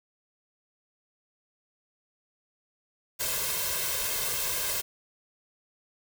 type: noise with comb filter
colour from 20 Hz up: white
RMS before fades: -30 dBFS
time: 3.19-4.82 s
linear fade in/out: 20 ms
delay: 1.9 ms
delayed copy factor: +0.75
effects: none